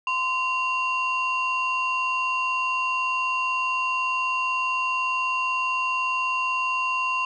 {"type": "tone pair together", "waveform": "sine", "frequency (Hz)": [1033, 2758], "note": ["C6", "F7"], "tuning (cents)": [-22, -22], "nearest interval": "octave + perfect fourth", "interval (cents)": 1700, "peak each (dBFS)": [-23, -24], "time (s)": [0.07, 7.25], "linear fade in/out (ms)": 2, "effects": ["tanh soft clip ceiling -18 dBFS"]}